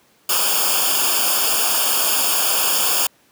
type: noise with comb filter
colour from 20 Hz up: white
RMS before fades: -18 dBFS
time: 0.29-3.07 s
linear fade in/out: 5 ms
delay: 0.5 ms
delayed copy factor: -1
effects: pink hiss -56 dBFS RMS until 3.31 s + high-pass 150 Hz 12 dB/octave